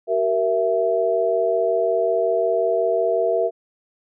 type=tone cluster; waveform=sine; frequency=380.8 / 466.3 / 663 Hz; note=F#4 / A#4 / E5; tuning=+50 / +1 / +10 cents; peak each=-24 / -21 / -20 dBFS; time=0.07-3.51 s; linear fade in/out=50 ms; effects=none